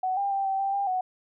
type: tone with pitch steps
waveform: sine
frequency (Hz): 747 / 798 / 786 / 774 / 785 / 798 / 741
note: F#5 / G5 / G5 / G5 / G5 / G5 / F#5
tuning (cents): +16 / +31 / +4 / -22 / +2 / +31 / +2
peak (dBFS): -24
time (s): 0.03-1.01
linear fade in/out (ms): 5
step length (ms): 140
effects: none